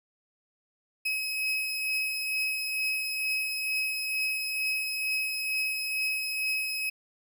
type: beating tone pair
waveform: 35% pulse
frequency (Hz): 2551 / 2553.2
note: D#7 / D#7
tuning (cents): +43 / +44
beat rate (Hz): 2.2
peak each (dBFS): -36 / -27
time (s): 1.05-6.9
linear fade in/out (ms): 10
effects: none